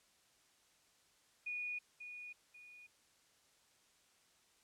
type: tone with echo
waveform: sine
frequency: 2457 Hz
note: D#7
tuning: 22 cents flat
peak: -39 dBFS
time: 1.46-1.79 s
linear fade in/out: 10 ms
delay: 540 ms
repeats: 2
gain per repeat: -8 dB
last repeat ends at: 2.87 s
effects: white hiss -71 dBFS RMS until 4.63 s + low-pass 9000 Hz 12 dB/octave